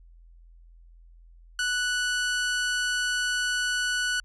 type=tone; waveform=sawtooth; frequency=1480 Hz; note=F#6; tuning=in tune; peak=-21 dBFS; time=1.59-4.2 s; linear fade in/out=2 ms; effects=added 42 Hz sine -49 dBFS peak until 4.24 s + resampled to 22050 Hz